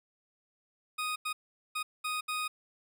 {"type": "tone bursts at uneven times", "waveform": "20% pulse", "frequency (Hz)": 1244.5, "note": "D#6", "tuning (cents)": 0, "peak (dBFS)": -27, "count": 5, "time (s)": [[0.98, 1.16], [1.25, 1.33], [1.75, 1.83], [2.04, 2.21], [2.28, 2.48]], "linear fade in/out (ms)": 10, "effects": []}